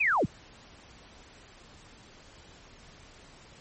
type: linear sweep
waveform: sine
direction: down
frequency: 2625 to 46.71 Hz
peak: -22 dBFS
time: 0-0.26 s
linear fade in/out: 10 ms
effects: pink hiss -53 dBFS RMS until 3.6 s + MP3 32 kbps